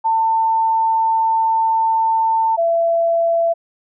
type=tone pair in turn; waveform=sine; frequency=896 / 671.2 Hz; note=A5 / E5; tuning=+31 / +31 cents; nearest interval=perfect fourth; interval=500 cents; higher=first; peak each=-13 dBFS; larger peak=neither; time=0.04-2.57 / 2.57-3.54 s; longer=first; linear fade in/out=20 ms; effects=none